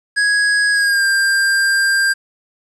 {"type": "tone with pitch glide", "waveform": "square", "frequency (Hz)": [1661.2, 1592.6], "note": ["G#6", "G6"], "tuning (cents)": [0, 27], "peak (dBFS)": -13, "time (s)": [0.16, 2.14], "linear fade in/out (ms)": 20, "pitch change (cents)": -73, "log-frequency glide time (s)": [0.72, 1.05], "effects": ["resampled to 24000 Hz", "8-bit"]}